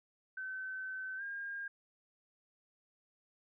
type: tone with pitch glide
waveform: sine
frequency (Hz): 1529 to 1613.4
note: G6 to G6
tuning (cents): -44 to +49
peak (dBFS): -39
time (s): 0.37-1.68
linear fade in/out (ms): 5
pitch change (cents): +93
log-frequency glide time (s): 1.17-1.22
effects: none